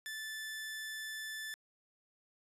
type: tone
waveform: sawtooth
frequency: 1753 Hz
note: A6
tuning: 7 cents flat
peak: -37 dBFS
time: 0.06-1.54 s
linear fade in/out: 0 ms
effects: resampled to 32000 Hz